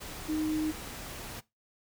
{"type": "tone in noise", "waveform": "sine", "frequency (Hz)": 310, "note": "D#4", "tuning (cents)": -6, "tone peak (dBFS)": -28, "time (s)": [0.28, 0.72], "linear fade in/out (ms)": 20, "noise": "pink", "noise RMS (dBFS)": -42, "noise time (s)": [0, 1.41], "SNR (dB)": 11, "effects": ["noise-tail reverb RT60 0.2 s tail -19 dB re dry"]}